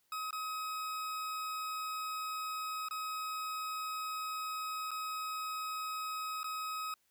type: tone with dropouts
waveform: 40% pulse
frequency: 1269 Hz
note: D#6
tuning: 34 cents sharp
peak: -36 dBFS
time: 0.12-6.94 s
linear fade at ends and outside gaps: 2 ms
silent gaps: 0.308-0.328 / 2.886-2.909 / 4.908-4.914 / 6.432-6.442 s
effects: white hiss -75 dBFS RMS until 7.1 s